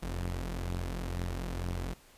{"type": "tone pair together", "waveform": "sawtooth", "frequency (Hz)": [44.7, 87.31], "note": ["F1", "F2"], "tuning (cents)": [41, 0], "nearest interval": "octave", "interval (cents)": 1159, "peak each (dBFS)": [-31, -34], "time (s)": [0.02, 1.94], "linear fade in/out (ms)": 10, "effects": ["pink hiss -59 dBFS RMS until 2.17 s", "resampled to 32000 Hz"]}